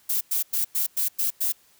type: noise bursts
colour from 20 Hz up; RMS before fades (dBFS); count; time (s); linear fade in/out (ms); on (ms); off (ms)
violet; -24; 7; 0.09-1.524; 10; 120; 99
effects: white hiss -59 dBFS RMS until 1.79 s